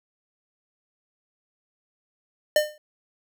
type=tone with exponential decay; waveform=square; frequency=604 Hz; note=D5; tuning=48 cents sharp; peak=-14 dBFS; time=2.56-2.78 s; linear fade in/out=2 ms; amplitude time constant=46 ms; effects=none